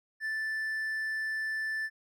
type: tone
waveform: triangle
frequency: 1760 Hz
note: A6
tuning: in tune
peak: -29 dBFS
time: 0.2-1.9 s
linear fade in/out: 50 ms
effects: none